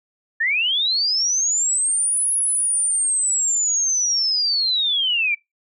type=linear two-way sweep; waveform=sine; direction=up then down; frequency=1728 to 10560 to 2289 Hz; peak=-17 dBFS; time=0.4-5.35 s; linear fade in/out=10 ms; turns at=2.32 s; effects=noise-tail reverb RT60 0.2 s tail -25 dB re dry